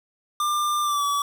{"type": "tone with pitch glide", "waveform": "square", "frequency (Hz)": [1194, 1144.7], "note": ["D6", "D6"], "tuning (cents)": [28, -45], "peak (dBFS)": -22, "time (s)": [0.4, 1.22], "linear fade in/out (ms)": 2, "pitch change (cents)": -73, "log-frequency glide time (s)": [0.82, 1.04], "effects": ["8-bit"]}